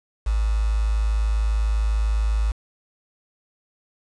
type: tone with quantisation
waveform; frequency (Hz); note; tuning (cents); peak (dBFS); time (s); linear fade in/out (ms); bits
sine; 53.7; A1; -41; -18; 0.26-2.52; 10; 6
effects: resampled to 22050 Hz